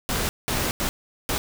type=noise bursts at uneven times; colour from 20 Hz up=pink; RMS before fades=-25 dBFS; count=4; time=0.09-0.29 / 0.48-0.71 / 0.8-0.89 / 1.29-1.38 s; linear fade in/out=0 ms; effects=none